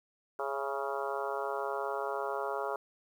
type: harmonic tone with a mistuned harmonic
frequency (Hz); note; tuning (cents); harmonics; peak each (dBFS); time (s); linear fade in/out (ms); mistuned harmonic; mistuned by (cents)
138.59; C#3; 0; 3 / 4 / 5 / 6 / 7 / 8 / 9 / 10; -38 / -39 / -40 / -41 / -41 / -42 / -43 / -43; 0.39-2.76; 2; 5; -36
effects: 10-bit